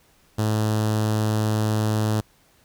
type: tone with notch filter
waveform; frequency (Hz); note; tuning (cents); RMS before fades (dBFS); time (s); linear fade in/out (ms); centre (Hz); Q
sawtooth; 108; A2; -32; -22; 0.38-2.21; 10; 2200; 1.5
effects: pink hiss -59 dBFS RMS until 2.64 s